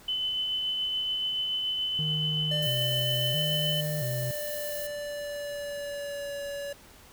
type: tone with tremolo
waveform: sine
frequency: 3025 Hz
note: F#7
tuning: 38 cents sharp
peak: -26 dBFS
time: 0.08-3.81 s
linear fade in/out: 5 ms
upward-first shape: triangle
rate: 7 Hz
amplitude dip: 25%
type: tone with vibrato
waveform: triangle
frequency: 140 Hz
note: C#3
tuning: 18 cents sharp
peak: -28 dBFS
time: 1.99-4.31 s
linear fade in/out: 0 ms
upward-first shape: square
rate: 0.74 Hz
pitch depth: 160 cents each way
type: tone with pitch glide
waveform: square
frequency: 597 to 568.4 Hz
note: D5 to C#5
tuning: +28 to +43 cents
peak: -34 dBFS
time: 2.51-6.73 s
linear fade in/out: 5 ms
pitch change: -85 cents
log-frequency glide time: 4.06-6.33 s
type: noise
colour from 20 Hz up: violet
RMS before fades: -38 dBFS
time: 2.62-4.87 s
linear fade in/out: 5 ms
effects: pink hiss -53 dBFS RMS until 7.12 s